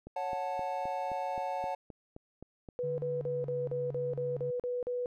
click train, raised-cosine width 2 ms, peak -32 dBFS, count 11, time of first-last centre 0.07-2.688 s, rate 3.82 Hz
triangle chord, F# minor, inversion second, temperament equal with one note detuned, 554.4 / 734 / 880 Hz, C#5 / F#5 / A5, 0 / -14 / 0 cents, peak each -36 / -34 / -35 dBFS, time 0.16-1.75 s, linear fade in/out 5 ms
sine tone bursts, 492.1 Hz, B4, 6 cents flat, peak -31 dBFS, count 10, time 2.79-5.059 s, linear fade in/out 0 ms, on 190 ms, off 41 ms
triangle tone with pitch glide, 146.83 to 139.88 Hz, D3 to C#3, 0 to +16 cents, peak -37 dBFS, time 2.83-4.51 s, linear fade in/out 10 ms, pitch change -84 cents, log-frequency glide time 3-3.56 s
effects none

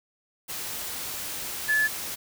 sine tone in noise, 1725 Hz, A6, 35 cents flat, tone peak -20 dBFS, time 1.68-1.88 s, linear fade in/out 20 ms, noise white, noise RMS -34 dBFS, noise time 0.48-2.16 s, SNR +11 dB, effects none

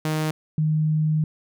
sawtooth / sine tone pair in turn, 155.56 / 154.93 Hz, D#3 / D#3, 0 / -7 cents, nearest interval unison, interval 7 cents, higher first, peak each -18 dBFS, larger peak neither, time 0.05-0.31 / 0.58-1.24 s, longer second, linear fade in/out 2 ms, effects none

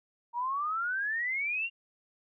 sine exponential sweep, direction up, 932.3 to 2818 Hz, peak -29 dBFS, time 0.33-1.7 s, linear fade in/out 50 ms, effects none

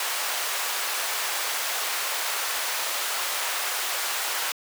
pink high-pass noise, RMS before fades -28 dBFS, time 0-4.52 s, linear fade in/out 2 ms, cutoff 830 Hz, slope 12 dB/octave, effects high-pass 400 Hz 12 dB/octave

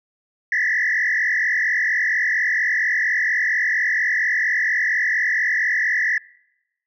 sine tone with frequency modulation, 1857 Hz, A#6, 7 cents flat, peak -16 dBFS, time 0.52-6.18 s, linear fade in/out 2 ms, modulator 44.3 Hz, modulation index 3.5, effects noise-tail reverb RT60 0.9 s tail -25 dB re dry + tanh soft clip ceiling -13 dBFS

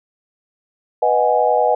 sine chord, G# minor seventh, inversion first, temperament equal, 493.9 / 622.3 / 740 / 830.6 Hz, B4 / D#5 / F#5 / G#5, 0 / 0 / 0 / 0 cents, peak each -18 dBFS, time 1.02-1.75 s, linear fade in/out 5 ms, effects none

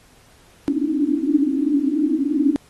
white band-pass noise, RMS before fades -19 dBFS, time 0.68-2.56 s, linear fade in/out 0 ms, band 270 to 310 Hz, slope 96 dB/octave, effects pink hiss -53 dBFS RMS until 2.69 s + AAC 32 kbps

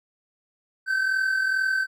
triangle tone pair together, 1536.7 / 1579 Hz, G6 / G6, -35 / +12 cents, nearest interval unison, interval 47 cents, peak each -20 / -28 dBFS, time 0.86-1.87 s, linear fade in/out 50 ms, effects none

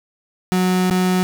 35% pulse tone with dropouts, 183.6 Hz, F#3, 13 cents flat, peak -13 dBFS, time 0.52-1.23 s, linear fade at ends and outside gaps 0 ms, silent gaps 0.9-0.909 s, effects none

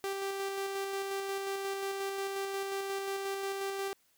sawtooth tone with tremolo, 392 Hz, G4, in tune, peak -29 dBFS, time 0.04-3.93 s, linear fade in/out 0 ms, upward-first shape square, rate 5.6 Hz, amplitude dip 25%, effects white hiss -70 dBFS RMS until 4.17 s

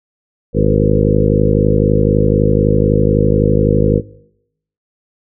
harmonic tone with a mistuned harmonic, 51.91 Hz, G#1, in tune, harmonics 1 / 2 / 3 / 4 / 5 / 6 / 7 / 8 / 9 / 10, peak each -17 / -17 / -16 / -18 / -21 / -22 / -22 / -21 / -17 / -22 dBFS, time 0.53-4.02 s, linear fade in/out 50 ms, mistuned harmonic 9, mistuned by +29 cents, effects noise-tail reverb RT60 0.8 s tail -21 dB re dry

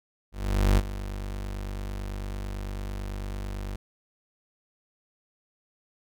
35% pulse tone with ADSR envelope, 49 Hz, G1, in tune, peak -15 dBFS, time 0.32-3.76 s, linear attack 450 ms, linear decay 46 ms, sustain -15 dB, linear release 5 ms, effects none

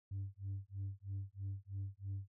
sine tone with tremolo, 98 Hz, G2, in tune, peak -36 dBFS, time 0.11-2.28 s, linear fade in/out 5 ms, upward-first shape sine, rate 3.1 Hz, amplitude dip 100%, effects noise-tail reverb RT60 0.1 s tail -24 dB re dry + tanh soft clip ceiling -37 dBFS

